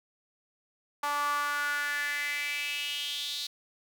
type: tone with high-pass filter sweep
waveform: sawtooth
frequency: 290 Hz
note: D4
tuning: 22 cents flat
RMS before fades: -32 dBFS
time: 1.03-3.47 s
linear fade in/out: 5 ms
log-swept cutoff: 990 to 4000 Hz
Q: 5.5
effects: none